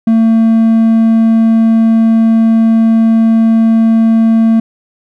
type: tone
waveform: triangle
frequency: 225 Hz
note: A3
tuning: 39 cents sharp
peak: -3 dBFS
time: 0.07-4.6 s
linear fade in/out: 5 ms
effects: none